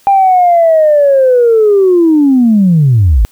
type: linear sweep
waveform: sine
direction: down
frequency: 800 to 46.35 Hz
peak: -3 dBFS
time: 0.07-3.25 s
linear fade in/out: 0 ms
effects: tanh soft clip ceiling 0 dBFS + white hiss -47 dBFS RMS until 3.31 s